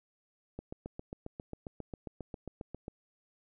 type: click train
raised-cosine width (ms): 2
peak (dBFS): -27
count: 18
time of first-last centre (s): 0.59-2.881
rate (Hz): 7.42
effects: none